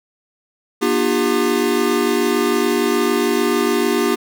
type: tone cluster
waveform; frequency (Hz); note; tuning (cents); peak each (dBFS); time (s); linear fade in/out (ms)
square; 240.9 / 303.4 / 354.1 / 400.9; B3 / D#4 / F4 / G4; -43 / -44 / +24 / +39; -22 / -23 / -21 / -20; 0.81-4.16; 20
effects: none